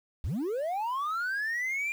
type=linear sweep; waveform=sine; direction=up; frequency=50.6 to 2409 Hz; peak=-26 dBFS; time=0.24-1.92 s; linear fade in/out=0 ms; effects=tanh soft clip ceiling -28 dBFS + 9-bit